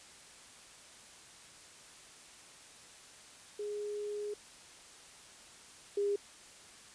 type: tone pair in turn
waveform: sine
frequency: 414.8 / 405.3 Hz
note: G#4 / G#4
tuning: -2 / -42 cents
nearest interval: unison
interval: 40 cents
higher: first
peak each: -36 / -29 dBFS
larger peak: second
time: 3.59-4.34 / 5.97-6.16 s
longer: first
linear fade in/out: 5 ms
effects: white hiss -55 dBFS RMS until 6.94 s + resampled to 22050 Hz